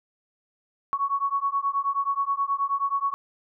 sine beating tone pair, 1108.7 / 1118.1 Hz, C#6 / C#6, 0 / +15 cents, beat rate 9.4 Hz, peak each -26 dBFS, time 0.93-3.14 s, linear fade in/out 0 ms, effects none

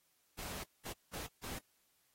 pink noise bursts at uneven times, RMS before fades -45 dBFS, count 4, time 0.38-0.64 / 0.85-0.93 / 1.13-1.27 / 1.43-1.59 s, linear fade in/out 10 ms, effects white hiss -75 dBFS RMS until 2.14 s + AAC 48 kbps

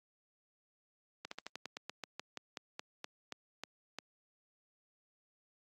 slowing click train, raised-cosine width 0.2 ms, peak -24 dBFS, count 17, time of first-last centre 1.25-3.986 s, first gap 64 ms, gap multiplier 1.12, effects high-pass 200 Hz 12 dB/octave + Opus 48 kbps

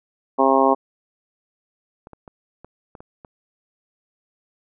harmonic tone, 134.5 Hz, C3, 48 cents sharp, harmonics 2 / 3 / 4 / 5 / 6 / 7 / 8, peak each -21 / -21 / -21 / -21 / -21 / -21 / -21 dBFS, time 0.38-0.75 s, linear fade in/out 20 ms
clicks, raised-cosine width 1 ms, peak -26 dBFS, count 7, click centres 2.071 / 2.133 / 2.278 / 2.646 / 2.952 / 3.005 / 3.248 s
effects none

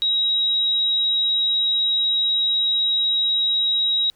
sine tone, 3827 Hz, A#7, 45 cents sharp, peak -17 dBFS, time 0.02-4.1 s, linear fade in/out 0 ms, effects pink hiss -62 dBFS RMS until 4.15 s

